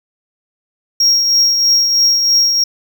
triangle tone with tremolo, 5590 Hz, F8, 1 cent sharp, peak -6 dBFS, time 1-2.64 s, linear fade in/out 5 ms, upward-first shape triangle, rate 3.1 Hz, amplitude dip 45%, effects none

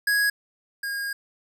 square tone pair in turn, 1661.2 / 1627 Hz, G#6 / G#6, 0 / -36 cents, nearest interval unison, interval 36 cents, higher first, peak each -20 / -28 dBFS, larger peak first, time 0.07-0.3 / 0.83-1.13 s, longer second, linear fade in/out 5 ms, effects none

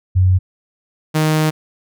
sine / sawtooth tone pair in turn, 92.5 / 155.57 Hz, F#2 / D#3, 0 / 0 cents, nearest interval major sixth, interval 900 cents, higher second, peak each -9 dBFS, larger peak neither, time 0.15-0.39 / 1.14-1.51 s, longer second, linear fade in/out 20 ms, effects none

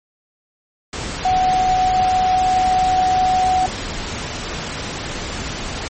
sine tone in noise, 743 Hz, F#5, 7 cents sharp, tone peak -13 dBFS, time 1.25-3.66 s, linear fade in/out 2 ms, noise pink, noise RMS -26 dBFS, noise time 0.93-5.88 s, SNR +10 dB, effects MP3 32 kbps

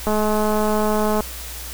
click train, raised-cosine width 1 ms, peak -8 dBFS, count 243, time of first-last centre 0.07-1.206 s, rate 213 Hz, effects added 60 Hz sine -34 dBFS peak until 1.73 s + white hiss -34 dBFS RMS until 1.73 s

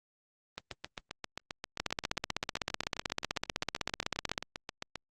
two click trains, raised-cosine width 0.2 ms, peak -20 / -13 dBFS, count 34 / 42, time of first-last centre 0.58-4.957 / 1.8-4.379 s, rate 7.54 / 15.9 Hz, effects Opus 24 kbps

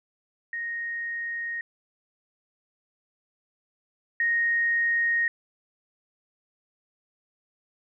sine tone pair in turn, 1864.7 / 1864.7 Hz, A#6 / A#6, 0 / 0 cents, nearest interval unison, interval 0 cents, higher neither, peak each -29 / -21 dBFS, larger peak second, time 0.53-1.61 / 4.2-5.28 s, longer neither, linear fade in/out 2 ms, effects none

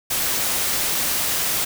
white noise, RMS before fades -22 dBFS, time 0.1-1.65 s, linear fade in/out 10 ms, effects none

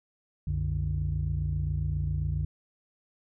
sine tone cluster, 64.2 / 91.6 / 148.3 Hz, C2 / F#2 / D3, -32 / -17 / +17 cents, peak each -30 dBFS, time 0.47-2.45 s, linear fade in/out 5 ms, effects tanh soft clip ceiling -20 dBFS

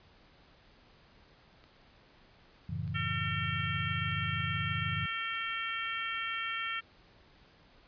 click train, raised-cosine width 0.2 ms, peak -39 dBFS, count 4, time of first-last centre 1.64-5.353 s, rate 0.808 Hz
sine chord, F# minor seventh, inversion none, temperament equal with one note detuned, 91.23 / 110 / 138.59 / 164.81 Hz, F#2 / A2 / C#3 / E3, -24 / 0 / 0 / 0 cents, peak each -39 dBFS, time 2.69-5.06 s, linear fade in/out 5 ms
harmonic tone, 453.1 Hz, A#4, 49 cents flat, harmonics 3 / 4 / 5 / 6 / 7, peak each -38 / -39 / -40 / -41 / -41 dBFS, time 2.94-6.81 s, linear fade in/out 20 ms
effects pink hiss -61 dBFS RMS until 7.87 s + resampled to 11025 Hz

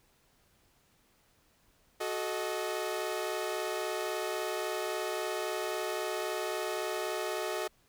sawtooth chord, D# diminished, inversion first, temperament equal with one note detuned, 370 / 433.7 / 622.3 Hz, F#4 / A4 / D#5, 0 / -25 / 0 cents, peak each -33 dBFS, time 2-7.68 s, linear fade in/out 10 ms, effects pink hiss -68 dBFS RMS until 7.88 s

